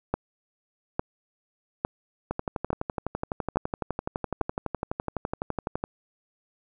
two click trains, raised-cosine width 1 ms, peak -10 / -14 dBFS, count 6 / 43, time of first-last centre 0.14-4.414 / 2.31-5.839 s, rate 1.17 / 11.9 Hz, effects none

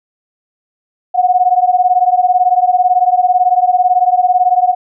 sine beating tone pair, 720 / 738 Hz, F#5 / F#5, -47 / -5 cents, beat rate 18 Hz, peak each -11 dBFS, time 1.14-4.75 s, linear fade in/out 20 ms, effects none

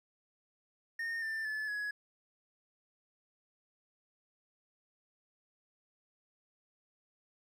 triangle tone with pitch steps, 1835 / 1781.7 / 1730 / 1679.8 Hz, A#6 / A6 / A6 / G#6, -28 / +21 / -30 / +19 cents, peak -33 dBFS, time 0.99-1.91 s, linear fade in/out 5 ms, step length 230 ms, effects none

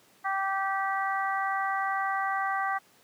harmonic tone, 388.9 Hz, G4, 14 cents flat, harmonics 2 / 3 / 4 / 5, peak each -30 / -31 / -34 / -35 dBFS, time 0.24-2.79 s, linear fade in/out 20 ms, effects pink hiss -60 dBFS RMS until 3.03 s + high-pass 200 Hz 12 dB/octave

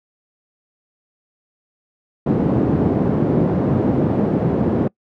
pink band-pass noise, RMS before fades -17 dBFS, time 2.26-4.88 s, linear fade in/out 5 ms, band 130 to 390 Hz, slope 12 dB/octave, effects noise-tail reverb RT60 0.1 s tail -24 dB re dry + high-pass 80 Hz 12 dB/octave

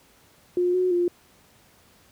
sine tone with pitch steps, 356.5 / 366.3 / 350.8 Hz, F4 / F#4 / F4, +36 / -17 / +8 cents, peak -19 dBFS, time 0.57-1.08 s, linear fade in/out 2 ms, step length 170 ms, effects pink hiss -57 dBFS RMS until 2.11 s + high-pass 60 Hz 12 dB/octave

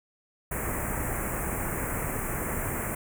pink band-stop noise, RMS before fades -31 dBFS, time 0.51-2.95 s, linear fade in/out 5 ms, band 2300 to 7500 Hz, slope 48 dB/octave, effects none

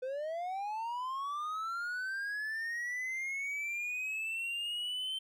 triangle linear sweep, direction up, 500 to 3109 Hz, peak -33 dBFS, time 0.02-5.19 s, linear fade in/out 10 ms, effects none

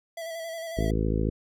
square tone with vibrato, 660 Hz, E5, 2 cents sharp, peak -34 dBFS, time 0.17-0.91 s, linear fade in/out 5 ms, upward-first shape square, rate 11 Hz, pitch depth 25 cents each way
harmonic tone, 54 Hz, A1, 32 cents flat, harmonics 1 / 2 / 3 / 4 / 5 / 6 / 7 / 8 / 9, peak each -27 / -30 / -32 / -33 / -34 / -35 / -35 / -36 / -37 dBFS, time 0.77-1.3 s, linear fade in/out 10 ms
effects none

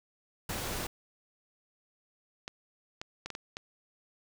pink noise, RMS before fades -36 dBFS, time 0.49-0.87 s, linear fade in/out 5 ms
clicks, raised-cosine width 0.2 ms, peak -21 dBFS, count 6, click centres 2.479 / 3.015 / 3.26 / 3.303 / 3.351 / 3.569 s
effects none

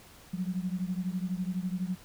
sine beating tone pair, 179.2 / 191.2 Hz, F3 / G3, +45 / -43 cents, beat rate 12 Hz, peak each -32 / -34 dBFS, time 0.33-1.96 s, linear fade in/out 10 ms, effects pink hiss -54 dBFS RMS until 2.04 s

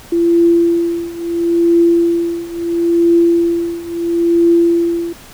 sine tone with tremolo, 339.7 Hz, F4, 48 cents flat, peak -6 dBFS, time 0.12-5.13 s, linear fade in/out 5 ms, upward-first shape triangle, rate 0.74 Hz, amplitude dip 90%, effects pink hiss -38 dBFS RMS until 5.33 s

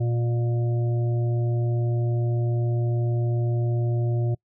harmonic tone with a mistuned harmonic, 118.5 Hz, A#2, 29 cents sharp, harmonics 1 / 3 / 5 / 6, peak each -21 / -32 / -38 / -42 dBFS, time 0-4.35 s, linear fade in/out 10 ms, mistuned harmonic 5, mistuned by +16 cents, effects noise-tail reverb RT60 0.1 s tail -25 dB re dry

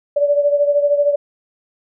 sine beating tone pair, 576 / 589 Hz, D5 / D5, -34 / +5 cents, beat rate 13 Hz, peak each -13 / -19 dBFS, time 0.16-1.16 s, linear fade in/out 10 ms, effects none

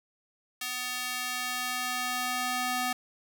square tone with high-pass filter sweep, 250.1 Hz, B3, 22 cents sharp, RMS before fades -32 dBFS, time 0.61-2.93 s, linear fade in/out 5 ms, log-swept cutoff 2100 to 680 Hz, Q 0.74, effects 8-bit

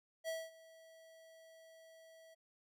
square tone with ADSR envelope, 650 Hz, E5, 24 cents flat, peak -38 dBFS, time 0.24-2.35 s, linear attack 43 ms, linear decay 220 ms, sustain -21 dB, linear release 17 ms, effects none

